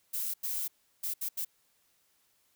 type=noise bursts at uneven times; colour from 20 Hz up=violet; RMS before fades=-34 dBFS; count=5; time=0.13-0.34 / 0.43-0.68 / 1.03-1.14 / 1.21-1.29 / 1.37-1.45 s; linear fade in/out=10 ms; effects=white hiss -71 dBFS RMS until 2.55 s